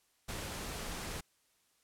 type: noise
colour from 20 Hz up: pink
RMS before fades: -41 dBFS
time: 0.28-1.21 s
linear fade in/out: 10 ms
effects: white hiss -73 dBFS RMS until 1.83 s + low-pass 12000 Hz 12 dB/octave